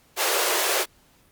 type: high-pass noise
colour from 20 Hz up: pink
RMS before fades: -23 dBFS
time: 0.16-0.86 s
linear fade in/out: 50 ms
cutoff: 350 Hz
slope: 96 dB/octave
effects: pink hiss -59 dBFS RMS until 1.31 s + Opus 48 kbps